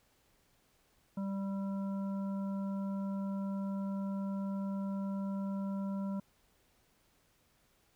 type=harmonic tone with a mistuned harmonic; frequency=196 Hz; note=G3; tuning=in tune; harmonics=1 / 3 / 5 / 7; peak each=-34 / -47 / -50 / -56 dBFS; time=1.17-6.2 s; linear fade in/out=5 ms; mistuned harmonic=7; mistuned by=-22 cents; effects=pink hiss -71 dBFS RMS until 7.95 s

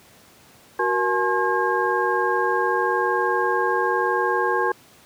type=tone cluster; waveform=sine; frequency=372.3 / 473.2 / 852 / 1069 / 1618 Hz; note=F#4 / A#4 / G#5 / C6 / G#6; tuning=+11 / +26 / +44 / +37 / -46 cents; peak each=-25 dBFS; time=0.79-4.72 s; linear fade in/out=5 ms; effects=pink hiss -51 dBFS RMS until 5.05 s + high-pass 100 Hz 12 dB/octave

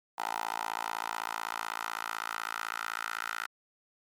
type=tone with high-pass filter sweep; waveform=10% pulse; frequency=55.9 Hz; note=A1; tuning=28 cents sharp; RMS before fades=-36 dBFS; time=0.18-3.46 s; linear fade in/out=5 ms; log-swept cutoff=890 to 1400 Hz; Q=3.4; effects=MP3 96 kbps

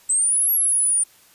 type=exponential two-way sweep; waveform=sine; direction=up then down; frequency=7960 to 11510 to 9210 Hz; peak=-16 dBFS; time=0.09-1.04 s; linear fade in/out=10 ms; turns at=0.51 s; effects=white hiss -53 dBFS RMS until 1.34 s + resampled to 32000 Hz

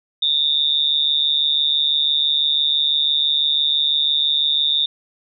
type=tone with amplitude modulation; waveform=sine; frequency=3644 Hz; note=A#7; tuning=40 cents flat; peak=-11 dBFS; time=0.22-4.86 s; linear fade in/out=5 ms; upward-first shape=sine; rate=146 Hz; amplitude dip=95%; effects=none

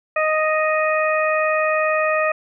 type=harmonic tone; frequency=622.3 Hz; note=D#5; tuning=in tune; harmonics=1 / 2 / 3 / 4; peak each=-19 / -22 / -24 / -25 dBFS; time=0.16-2.32 s; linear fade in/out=5 ms; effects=none

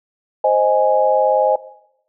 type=chord; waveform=sine; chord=Ab major; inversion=first; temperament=equal; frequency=523.3 / 622.3 / 830.6 Hz; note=C5 / Eb5 / Ab5; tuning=0 / 0 / 0 cents; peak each=-16 dBFS; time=0.44-1.56 s; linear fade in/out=5 ms; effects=noise-tail reverb RT60 0.8 s tail -18 dB re dry

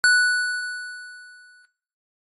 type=tone with exponential decay; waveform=square; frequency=1480 Hz; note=F#6; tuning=in tune; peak=-13 dBFS; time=0.04-1.65 s; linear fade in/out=0 ms; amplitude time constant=350 ms; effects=noise-tail reverb RT60 0.6 s tail -18 dB re dry + AAC 32 kbps

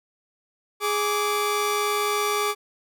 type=tone pair together; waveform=sawtooth; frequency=415.3 / 1162.5 Hz; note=G#4 / D6; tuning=0 / -18 cents; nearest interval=octave + tritone; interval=1782 cents; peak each=-21 dBFS; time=0.8-2.55 s; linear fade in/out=50 ms; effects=none

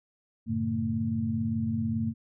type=tone cluster; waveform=sine; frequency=95.7 / 113.6 / 140.8 / 225.7 Hz; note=G2 / A#2 / C#3 / A3; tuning=-41 / -44 / +27 / +44 cents; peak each=-34 / -34 / -37 / -28 dBFS; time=0.46-2.14 s; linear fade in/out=50 ms; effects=none

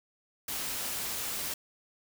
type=noise; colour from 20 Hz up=white; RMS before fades=-35 dBFS; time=0.48-1.54 s; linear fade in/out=5 ms; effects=none

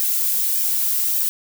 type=noise with flanger; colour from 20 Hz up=violet; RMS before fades=-20 dBFS; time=0-1.29 s; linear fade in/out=0 ms; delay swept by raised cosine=1.4 to 4.2 ms; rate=1.7 Hz; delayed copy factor=-0.75; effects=none

